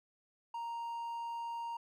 triangle tone, 932.3 Hz, A#5, in tune, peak -36 dBFS, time 0.54-1.77 s, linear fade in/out 5 ms, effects none

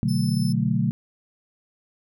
sine chord, B minor seventh, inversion none, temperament equal, 123.47 / 146.83 / 185 / 220 Hz, B2 / D3 / F#3 / A3, 0 / 0 / 0 / 0 cents, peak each -25 dBFS, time 0.03-0.91 s, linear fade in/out 0 ms
sawtooth tone, 5274 Hz, E8, in tune, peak -33 dBFS, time 0.08-0.53 s, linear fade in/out 10 ms
effects none

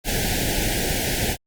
pink band-stop noise, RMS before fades -23 dBFS, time 0.04-1.37 s, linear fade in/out 50 ms, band 870 to 1500 Hz, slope 96 dB/octave, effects Opus 48 kbps

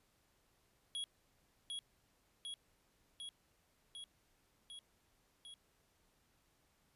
square tone with echo, 3322 Hz, G#7, in tune, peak -40 dBFS, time 0.95-1.04 s, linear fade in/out 0 ms, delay 750 ms, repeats 6, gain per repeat -2 dB, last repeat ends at 5.54 s, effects pink hiss -75 dBFS RMS until 6.95 s + resampled to 32000 Hz

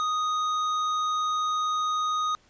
sine tone with tanh clipping, 1244.5 Hz, D#6, in tune, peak -26 dBFS, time 0-2.35 s, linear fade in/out 0 ms, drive 12 dB, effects pink hiss -61 dBFS RMS until 2.49 s + resampled to 16000 Hz

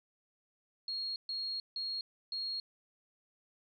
sine tone bursts at uneven times, 4281 Hz, C8, 39 cents sharp, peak -35 dBFS, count 4, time 0.88-1.16 / 1.29-1.6 / 1.76-2.01 / 2.32-2.6 s, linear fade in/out 2 ms, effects none

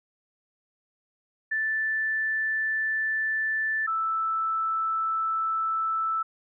sine tone pair in turn, 1760 / 1318.5 Hz, A6 / E6, 0 / 0 cents, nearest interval perfect fourth, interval 500 cents, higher first, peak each -24 dBFS, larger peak neither, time 1.51-3.87 / 3.87-6.23 s, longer neither, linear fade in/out 10 ms, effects none

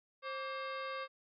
harmonic tone with a mistuned harmonic, 531 Hz, C5, 25 cents sharp, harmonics 1 / 2 / 3 / 4 / 5 / 6 / 7 / 8 / 9, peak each -43 / -42 / -48 / -49 / -52 / -58 / -54 / -62 / -57 dBFS, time 0.22-1.08 s, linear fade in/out 50 ms, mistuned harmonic 2, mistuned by +150 cents, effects none

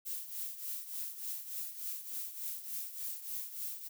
violet noise with tremolo, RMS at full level -38 dBFS, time 0.05-3.89 s, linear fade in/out 20 ms, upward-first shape triangle, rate 3.4 Hz, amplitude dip 75%, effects none

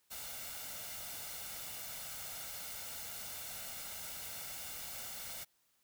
white noise with comb filter, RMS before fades -45 dBFS, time 0.1-5.45 s, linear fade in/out 20 ms, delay 1.4 ms, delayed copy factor +0.55, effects white hiss -75 dBFS RMS until 5.83 s

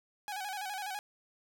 sawtooth tone with vibrato, 793 Hz, G5, 20 cents sharp, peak -33 dBFS, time 0.28-0.99 s, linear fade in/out 0 ms, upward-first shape square, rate 12 Hz, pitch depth 79 cents each way, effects none

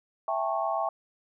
sine chord, A dominant seventh, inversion second, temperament just, 660 / 792 / 880 / 1100 Hz, E5 / G5 / A5 / C#6, +2 / +18 / 0 / -14 cents, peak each -30 / -31 / -34 / -32 dBFS, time 0.28-0.89 s, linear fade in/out 2 ms, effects none

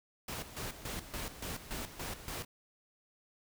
pink noise with tremolo, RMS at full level -40 dBFS, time 0.28-2.45 s, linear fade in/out 5 ms, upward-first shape square, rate 3.5 Hz, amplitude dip 70%, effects none

